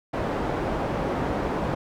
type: low-pass noise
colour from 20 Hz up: white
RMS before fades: -27 dBFS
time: 0.13-1.75 s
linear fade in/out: 10 ms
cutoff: 700 Hz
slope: 12 dB/octave
effects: none